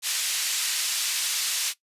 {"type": "band-pass noise", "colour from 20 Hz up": "pink", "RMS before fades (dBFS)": -27, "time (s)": [0.02, 1.74], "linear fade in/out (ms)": 50, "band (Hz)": [3200, 11000], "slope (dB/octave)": 12, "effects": ["noise-tail reverb RT60 0.1 s tail -17 dB re dry", "resampled to 32000 Hz"]}